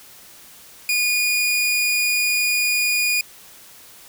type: tone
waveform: sawtooth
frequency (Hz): 2447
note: D#7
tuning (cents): -29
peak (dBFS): -14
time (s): 0.89-3.21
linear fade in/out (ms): 2
effects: white hiss -45 dBFS RMS until 4.08 s